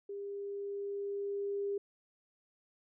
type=tone with level ramp; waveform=sine; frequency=401.6 Hz; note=G4; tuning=42 cents sharp; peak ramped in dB=-39 to -32 dBFS; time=0.09-1.78 s; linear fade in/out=5 ms; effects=none